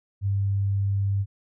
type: tone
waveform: sine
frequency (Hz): 99.1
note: G2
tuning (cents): +19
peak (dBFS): -21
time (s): 0.21-1.26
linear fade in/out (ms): 50
effects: none